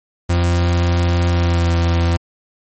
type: tone with pitch glide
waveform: 40% pulse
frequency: 86.6 to 84.92 Hz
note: F2 to F2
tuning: -14 to -48 cents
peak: -12 dBFS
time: 0.29-2.17 s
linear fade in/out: 10 ms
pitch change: -34 cents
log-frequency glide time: 1.29-1.74 s
effects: MP3 32 kbps